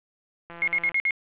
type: click train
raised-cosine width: 0.5 ms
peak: -27 dBFS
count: 72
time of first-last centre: 0.5-0.918 s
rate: 170 Hz
type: tone bursts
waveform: sine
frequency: 2154 Hz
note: C7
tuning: 50 cents sharp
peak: -20 dBFS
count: 5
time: 0.62-1.108 s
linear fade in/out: 0 ms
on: 56 ms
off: 52 ms
effects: resampled to 8000 Hz + 8-bit